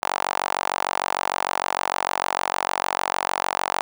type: tone with high-pass filter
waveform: sawtooth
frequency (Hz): 46.6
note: F#1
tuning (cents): +13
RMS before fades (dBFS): -25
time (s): 0.02-3.81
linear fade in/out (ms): 0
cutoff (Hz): 850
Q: 2.9
effects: none